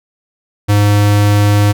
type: tone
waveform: square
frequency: 103 Hz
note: G#2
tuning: 14 cents flat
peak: -8 dBFS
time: 0.68-1.73 s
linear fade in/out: 20 ms
effects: none